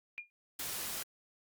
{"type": "tone with exponential decay", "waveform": "sine", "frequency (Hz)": 2416, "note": "D7", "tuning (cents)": 48, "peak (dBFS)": -35, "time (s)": [0.18, 0.3], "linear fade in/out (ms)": 0, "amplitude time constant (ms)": 24}
{"type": "noise", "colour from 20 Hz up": "white", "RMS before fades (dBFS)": -39, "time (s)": [0.59, 1.03], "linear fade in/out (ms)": 5}
{"effects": ["Opus 48 kbps"]}